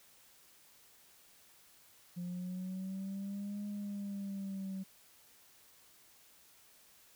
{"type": "linear two-way sweep", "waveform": "sine", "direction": "up then down", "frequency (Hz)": [175.3, 206, 190], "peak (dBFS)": -36, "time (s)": [2.16, 4.84], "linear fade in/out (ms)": 20, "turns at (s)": 3.65, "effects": ["tanh soft clip ceiling -36 dBFS", "white hiss -63 dBFS RMS until 7.15 s"]}